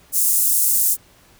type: high-pass noise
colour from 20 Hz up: pink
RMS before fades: -17 dBFS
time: 0.12-0.97 s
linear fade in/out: 50 ms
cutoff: 8200 Hz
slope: 24 dB/octave
effects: pink hiss -52 dBFS RMS until 1.39 s